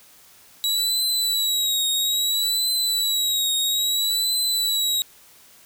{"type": "tone with vibrato", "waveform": "sawtooth", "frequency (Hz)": 3890, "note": "B7", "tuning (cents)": -27, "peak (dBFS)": -17, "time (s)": [0.64, 5.02], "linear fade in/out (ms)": 0, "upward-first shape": "triangle", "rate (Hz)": 0.6, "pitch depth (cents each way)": 72, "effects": ["white hiss -51 dBFS RMS until 5.65 s"]}